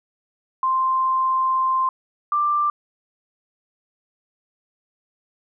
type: tone pair in turn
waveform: sine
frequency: 1046 / 1182.1 Hz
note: C6 / D6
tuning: -1 / +11 cents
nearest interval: major second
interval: 212 cents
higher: second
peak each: -17 dBFS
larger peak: neither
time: 0.63-1.89 / 2.32-2.7 s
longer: first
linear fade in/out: 2 ms
effects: none